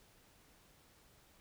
silence, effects pink hiss -66 dBFS RMS until 1.4 s

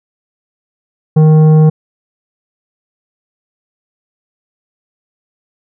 triangle tone with tanh clipping, 155.56 Hz, D#3, in tune, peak -5 dBFS, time 1.16-1.7 s, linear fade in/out 10 ms, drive 14 dB, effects none

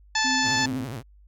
harmonic tone, 875 Hz, A5, 10 cents flat, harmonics 1 / 2 / 3 / 4 / 5 / 6 / 7 / 8, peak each -27 / -25 / -32 / -32 / -30 / -30 / -35 / -33 dBFS, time 0.15-0.66 s, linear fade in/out 5 ms
sine tone with tremolo, 260 Hz, C4, 11 cents flat, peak -27 dBFS, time 0.24-0.85 s, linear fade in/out 10 ms, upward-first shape sine, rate 2.6 Hz, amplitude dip 55%
sawtooth tone with vibrato, 123.6 Hz, B2, 2 cents sharp, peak -28 dBFS, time 0.42-1.03 s, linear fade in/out 50 ms, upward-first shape sine, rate 12 Hz, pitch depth 240 cents each way
effects added 50 Hz sine -50 dBFS peak until 1.27 s

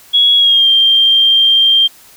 sine tone with pitch glide, 3340 to 3178 Hz, G#7 to G7, +9 to +23 cents, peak -6 dBFS, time 0.13-1.88 s, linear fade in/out 20 ms, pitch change -86 cents, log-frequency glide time 0.36-0.68 s, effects white hiss -42 dBFS RMS until 2.16 s

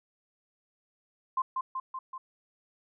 sine tone with echo, 1046.5 Hz, C6, in tune, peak -25 dBFS, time 1.37-1.42 s, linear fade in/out 5 ms, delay 190 ms, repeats 4, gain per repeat -3 dB, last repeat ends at 2.18 s, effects none

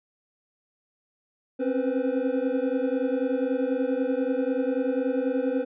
triangle tone cluster, 262.8 / 273.1 / 488.1 / 512 Hz, C4 / C#4 / B4 / C5, +8 / -26 / -20 / -38 cents, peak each -27 dBFS, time 1.59-5.65 s, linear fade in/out 20 ms, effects resampled to 8000 Hz

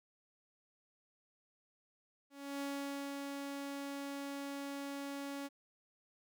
sawtooth tone with ADSR envelope, 280 Hz, C#4, 18 cents sharp, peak -34 dBFS, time 2.3-5.49 s, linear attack 310 ms, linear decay 510 ms, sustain -3 dB, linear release 31 ms, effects none

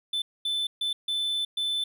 triangle tone bursts at uneven times, 3520 Hz, A7, in tune, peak -24 dBFS, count 5, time 0.13-0.22 / 0.45-0.67 / 0.81-0.93 / 1.08-1.45 / 1.57-1.84 s, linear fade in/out 5 ms, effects none

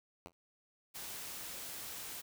5% pulse tone with exponential decay, 85.8 Hz, F2, 30 cents flat, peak -33 dBFS, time 0.26-0.33 s, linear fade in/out 0 ms, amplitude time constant 15 ms
white noise, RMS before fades -45 dBFS, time 0.94-2.22 s, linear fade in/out 20 ms
effects none

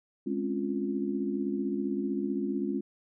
sine chord, Db major seventh, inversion second, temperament equal, 207.7 / 261.6 / 277.2 / 349.2 Hz, Ab3 / C4 / Db4 / F4, 0 / 0 / 0 / 0 cents, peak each -33 / -36 / -33 / -34 dBFS, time 0.26-2.81 s, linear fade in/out 10 ms, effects none

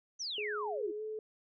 sine exponential sweep, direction down, 6272 to 311.1 Hz, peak -36 dBFS, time 0.19-0.92 s, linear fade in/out 20 ms
sine tone with pitch glide, 420 to 432.8 Hz, G#4 to A4, +19 to -29 cents, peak -37 dBFS, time 0.38-1.19 s, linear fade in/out 2 ms, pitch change +52 cents, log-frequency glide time 0.96-1.02 s
effects none

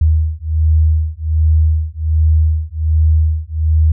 sine beating tone pair, 78 / 79.3 Hz, D#2 / D#2, +5 / +33 cents, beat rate 1.3 Hz, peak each -13 dBFS, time 0.01-3.92 s, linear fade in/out 5 ms, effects none

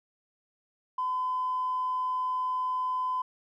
triangle tone with tanh clipping, 1015 Hz, B5, 47 cents sharp, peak -27 dBFS, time 0.98-3.22 s, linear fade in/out 5 ms, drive 4 dB, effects none

